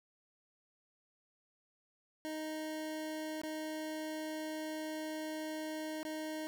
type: tone with dropouts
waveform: 25% pulse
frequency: 311.4 Hz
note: D#4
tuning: 2 cents sharp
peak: -35 dBFS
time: 2.25-6.47 s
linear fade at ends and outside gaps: 0 ms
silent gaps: 3.416-3.435 / 6.03-6.05 s
effects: none